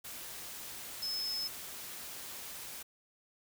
sine tone in noise, 5200 Hz, E8, 24 cents flat, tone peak -34 dBFS, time 1.02-1.48 s, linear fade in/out 10 ms, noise white, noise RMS -45 dBFS, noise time 0.04-2.83 s, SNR +8 dB, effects none

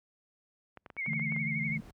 brown noise with exponential growth, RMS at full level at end -45 dBFS, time 0.76-1.91 s, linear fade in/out 5 ms, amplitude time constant 250 ms
clicks, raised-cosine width 0.5 ms, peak -31 dBFS, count 9, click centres 0.773 / 0.862 / 0.902 / 0.967 / 1.062 / 1.133 / 1.196 / 1.322 / 1.364 s
sine tone with vibrato, 2170 Hz, C#7, 37 cents flat, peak -32 dBFS, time 0.97-1.78 s, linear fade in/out 20 ms, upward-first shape sine, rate 12 Hz, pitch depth 64 cents each way
sine chord, D suspended second, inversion none, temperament equal with one note detuned, 144.73 / 164.81 / 220 Hz, D3 / E3 / A3, -25 / 0 / 0 cents, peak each -37 dBFS, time 1.07-1.81 s, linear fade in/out 10 ms
effects high-pass 60 Hz 12 dB/octave

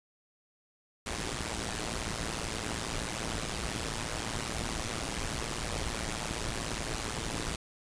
pink noise with amplitude modulation, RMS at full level -31 dBFS, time 1.06-7.56 s, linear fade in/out 5 ms, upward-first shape sine, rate 113 Hz, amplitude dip 90%, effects resampled to 22050 Hz

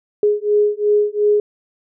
sine beating tone pair, 415.3 / 418.1 Hz, G#4 / G#4, 0 / +12 cents, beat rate 2.8 Hz, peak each -16 dBFS, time 0.23-1.4 s, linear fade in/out 2 ms, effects none

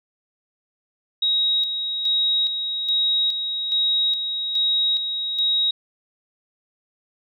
sine tone with tremolo, 3800 Hz, A#7, 33 cents sharp, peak -17 dBFS, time 1.22-5.71 s, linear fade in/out 5 ms, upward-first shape square, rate 1.2 Hz, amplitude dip 50%, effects none

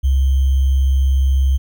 sine tone with sample-and-hold, 66.9 Hz, C2, 39 cents sharp, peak -11 dBFS, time 0.03-1.58 s, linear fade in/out 20 ms, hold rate 3150 Hz, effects none

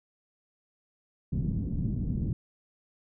white low-pass noise, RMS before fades -30 dBFS, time 1.32-2.33 s, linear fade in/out 2 ms, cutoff 210 Hz, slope 24 dB/octave, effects none

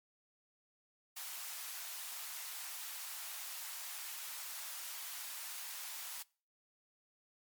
white high-pass noise, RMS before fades -45 dBFS, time 1.16-6.23 s, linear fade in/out 10 ms, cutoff 730 Hz, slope 24 dB/octave, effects noise-tail reverb RT60 0.4 s tail -24 dB re dry + MP3 96 kbps

